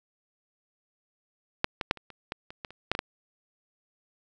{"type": "clicks", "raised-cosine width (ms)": 0.3, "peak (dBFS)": [-6, -14, -6, -28, -29, -16, -26, -20, -30, -8, -14, -11], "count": 12, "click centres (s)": [1.644, 1.812, 1.911, 1.973, 2.103, 2.321, 2.505, 2.648, 2.706, 2.916, 2.951, 2.991], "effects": []}